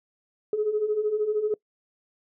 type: beating tone pair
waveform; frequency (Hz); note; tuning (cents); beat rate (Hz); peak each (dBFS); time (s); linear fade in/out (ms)
sine; 414.4 / 427.4; G#4 / G#4; -4 / +50; 13; -29 / -23; 0.53-1.54; 2
effects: noise-tail reverb RT60 0.1 s tail -24 dB re dry + tanh soft clip ceiling -15 dBFS